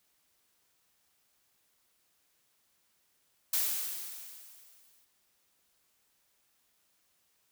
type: noise with exponential decay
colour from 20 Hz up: blue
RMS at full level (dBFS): -28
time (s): 3.53-5.05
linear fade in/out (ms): 5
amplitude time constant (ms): 330
effects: white hiss -73 dBFS RMS until 7.51 s